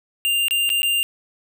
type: tone with dropouts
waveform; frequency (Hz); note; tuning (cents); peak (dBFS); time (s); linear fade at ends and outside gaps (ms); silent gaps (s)
square; 2794; F7; 0; -18; 0.25-1.03; 0; 0.483-0.509 / 0.692-0.701 / 0.82-0.831
effects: none